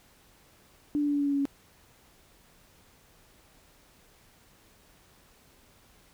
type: tone with pitch steps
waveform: sine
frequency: 293.7 / 291.5 / 289.3 / 287.2 / 285 / 282.9 / 280.8 / 278.7 Hz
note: D4 / D4 / D4 / D4 / C#4 / C#4 / C#4 / C#4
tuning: 0 / -13 / -26 / -39 / +48 / +35 / +22 / +9 cents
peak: -24 dBFS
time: 0.95-1.454 s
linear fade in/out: 0 ms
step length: 63 ms
effects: pink hiss -60 dBFS RMS until 6.13 s